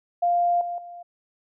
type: tone with level steps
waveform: sine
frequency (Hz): 698.5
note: F5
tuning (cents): 0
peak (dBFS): -18 / -27 / -37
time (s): 0.22-1.03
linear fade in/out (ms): 10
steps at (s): 0.61 / 0.78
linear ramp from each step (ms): 2
effects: none